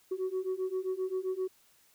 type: beating tone pair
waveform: sine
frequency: 370.1 / 377.7 Hz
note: F#4 / F#4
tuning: 0 / +36 cents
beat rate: 7.6 Hz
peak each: -33 / -32 dBFS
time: 0.11-1.48 s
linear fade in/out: 10 ms
effects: tanh soft clip ceiling -27 dBFS + white hiss -65 dBFS RMS until 1.94 s